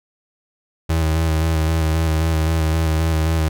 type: tone with vibrato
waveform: 35% pulse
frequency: 80 Hz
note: D#2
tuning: 49 cents sharp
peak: -14 dBFS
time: 0.89-3.49 s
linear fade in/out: 10 ms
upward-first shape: square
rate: 3.8 Hz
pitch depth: 25 cents each way
effects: none